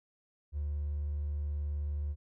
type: tone with hard clipping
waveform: triangle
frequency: 73.42 Hz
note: D2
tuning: in tune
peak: -32 dBFS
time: 0.52-2.16 s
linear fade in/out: 50 ms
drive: 3 dB
effects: none